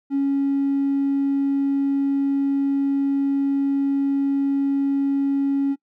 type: tone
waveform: triangle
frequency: 277.2 Hz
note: C#4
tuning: in tune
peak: -14 dBFS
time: 0.1-5.76 s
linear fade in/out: 50 ms
effects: noise-tail reverb RT60 0.1 s tail -22 dB re dry + tanh soft clip ceiling -15 dBFS